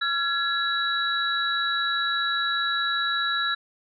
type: tone cluster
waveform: sine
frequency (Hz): 1367 / 1682 / 3910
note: F6 / G#6 / B7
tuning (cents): -37 / +22 / -18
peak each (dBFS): -27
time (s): 0.01-3.55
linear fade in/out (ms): 10
effects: none